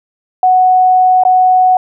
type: tone with dropouts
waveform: sine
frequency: 740 Hz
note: F#5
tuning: in tune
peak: -5 dBFS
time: 0.43-1.77 s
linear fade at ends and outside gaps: 2 ms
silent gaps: 1.236-1.251 s
effects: none